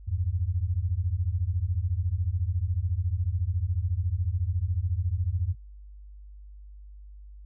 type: beating tone pair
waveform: sine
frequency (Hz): 82.41 / 96.41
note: E2 / G2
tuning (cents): 0 / -28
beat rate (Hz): 14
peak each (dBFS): -28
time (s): 0.07-5.55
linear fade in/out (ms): 20
effects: noise-tail reverb RT60 0.1 s tail -21 dB re dry + added 50 Hz sine -43 dBFS peak until 7.45 s